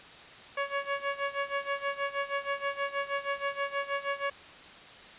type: tone with tremolo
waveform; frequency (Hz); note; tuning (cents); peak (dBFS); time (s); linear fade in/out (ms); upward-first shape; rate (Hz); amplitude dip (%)
15% pulse; 560; C#5; +18; -21; 0.57-4.3; 5; sine; 6.3; 85
effects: white hiss -49 dBFS RMS until 5.18 s + resampled to 8000 Hz